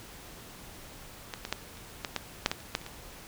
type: clicks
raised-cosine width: 0.2 ms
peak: -18 / -18 / -11 / -30 / -14 / -12 / -6 / -12 / -30 / -10 / -30 / -23 dBFS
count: 12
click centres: 1.338 / 1.451 / 1.526 / 1.772 / 2.048 / 2.163 / 2.461 / 2.515 / 2.604 / 2.751 / 2.815 / 2.864 s
effects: pink hiss -48 dBFS RMS until 3.27 s